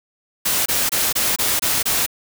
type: noise bursts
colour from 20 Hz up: white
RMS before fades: -19 dBFS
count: 7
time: 0.45-2.064 s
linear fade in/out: 10 ms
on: 210 ms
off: 24 ms
effects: none